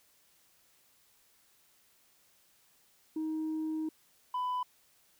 sine tone pair in turn, 314.4 / 998.2 Hz, D#4 / B5, +18 / +18 cents, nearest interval octave + minor sixth, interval 2000 cents, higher second, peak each -30 / -28 dBFS, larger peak second, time 3.16-3.89 / 4.34-4.63 s, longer first, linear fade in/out 5 ms, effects tanh soft clip ceiling -30 dBFS + white hiss -67 dBFS RMS until 5.19 s

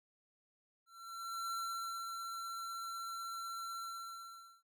square tone with ADSR envelope, 1354 Hz, E6, 46 cents sharp, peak -38 dBFS, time 0.86-4.63 s, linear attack 660 ms, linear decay 540 ms, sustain -4 dB, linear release 840 ms, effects none

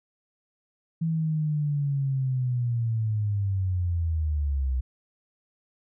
sine linear sweep, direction down, 164.81 to 62.5 Hz, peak -23 dBFS, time 1.01-4.81 s, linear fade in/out 10 ms, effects none

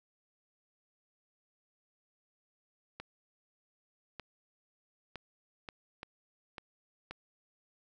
clicks, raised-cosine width 0.3 ms, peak -26 dBFS, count 7, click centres 3 / 4.197 / 5.157 / 5.688 / 6.031 / 6.582 / 7.11 s, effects none

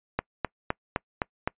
click train, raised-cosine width 0.5 ms, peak -10 dBFS, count 6, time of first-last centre 0.19-1.475 s, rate 3.89 Hz, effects noise-tail reverb RT60 0.1 s tail -26 dB re dry + resampled to 8000 Hz

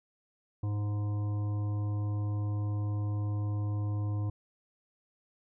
harmonic tone, 103.6 Hz, G#2, 4 cents flat, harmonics 1 / 3 / 5 / 7 / 9 / 10, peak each -29 / -42 / -51 / -53 / -56 / -53 dBFS, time 0.63-4.3 s, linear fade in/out 5 ms, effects none

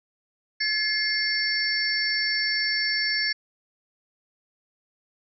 sine tone cluster, 1718 / 2125 / 4524 / 5400 Hz, A6 / C7 / C#8 / E8, -42 / +26 / +34 / +41 cents, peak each -28 dBFS, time 0.6-3.33 s, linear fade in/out 10 ms, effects none

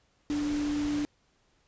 sine tone in noise, 293.7 Hz, D4, in tune, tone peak -27 dBFS, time 0.3-1.05 s, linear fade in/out 0 ms, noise pink, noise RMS -40 dBFS, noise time 0.3-1.05 s, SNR +10 dB, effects pink hiss -69 dBFS RMS until 1.67 s + resampled to 16000 Hz

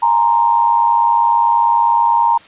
sine tone with amplitude modulation, 932.3 Hz, A#5, in tune, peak -6 dBFS, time 0.02-2.38 s, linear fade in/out 10 ms, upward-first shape sine, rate 100 Hz, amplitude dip 80%, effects white hiss -42 dBFS RMS until 2.47 s + resampled to 8000 Hz

